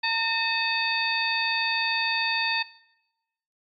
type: harmonic tone with a mistuned harmonic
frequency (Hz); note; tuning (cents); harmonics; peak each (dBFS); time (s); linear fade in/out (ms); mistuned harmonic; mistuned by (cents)
910; A#5; -42; 1 / 2 / 3 / 4 / 5; -29 / -28 / -28 / -32 / -29; 0.03-2.63; 10; 3; -100
effects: noise-tail reverb RT60 1.0 s tail -22 dB re dry + MP3 48 kbps

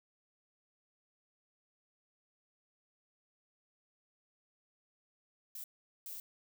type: noise bursts at uneven times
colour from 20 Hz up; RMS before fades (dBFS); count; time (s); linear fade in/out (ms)
violet; -45; 2; 5.55-5.64 / 6.06-6.2; 2
effects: none

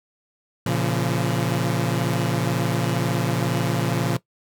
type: chord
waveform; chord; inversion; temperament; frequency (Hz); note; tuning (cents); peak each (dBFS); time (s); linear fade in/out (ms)
sawtooth; Bb minor; none; equal with one note detuned; 116.54 / 138.59 / 171.12; Bb2 / Db3 / F3; 0 / 0 / -35; -21; 0.66-4.17; 5
effects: noise-tail reverb RT60 0.1 s tail -18 dB re dry

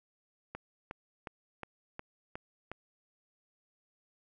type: click train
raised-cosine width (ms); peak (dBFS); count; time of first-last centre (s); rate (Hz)
0.5; -25; 7; 0.55-2.716; 2.77
effects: none

